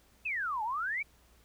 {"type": "exponential two-way sweep", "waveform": "sine", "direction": "down then up", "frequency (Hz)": [2700, 832, 2372], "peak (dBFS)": -31, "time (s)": [0.25, 1.03], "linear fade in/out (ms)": 10, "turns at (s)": 0.63, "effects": ["added 60 Hz sine -64 dBFS peak until 1.44 s", "pink hiss -65 dBFS RMS until 1.44 s"]}